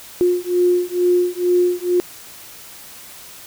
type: beating tone pair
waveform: sine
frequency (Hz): 355.2 / 357.4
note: F4 / F4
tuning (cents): +29 / +40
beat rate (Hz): 2.2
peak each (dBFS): -17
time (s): 0.21-2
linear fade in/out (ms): 0
effects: white hiss -39 dBFS RMS until 3.46 s